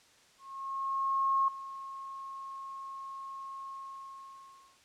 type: tone with ADSR envelope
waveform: sine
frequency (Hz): 1083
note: C#6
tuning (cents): -41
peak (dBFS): -24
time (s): 0.38-4.79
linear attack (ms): 1100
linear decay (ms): 4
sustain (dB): -16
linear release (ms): 1100
effects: white hiss -62 dBFS RMS until 4.84 s + low-pass 7000 Hz 12 dB/octave